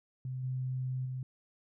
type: tone with level steps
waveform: sine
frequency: 128.9 Hz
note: C3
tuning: 26 cents flat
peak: -35 / -32 / -35 dBFS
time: 0.25-1.23 s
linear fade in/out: 2 ms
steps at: 0.43 / 1.05 s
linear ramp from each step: 10 ms
effects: none